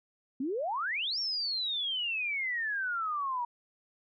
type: exponential two-way sweep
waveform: sine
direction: up then down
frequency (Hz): 246.7 to 5588 to 943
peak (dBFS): -30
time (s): 0.4-3.45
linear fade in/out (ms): 5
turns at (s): 1.19
effects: none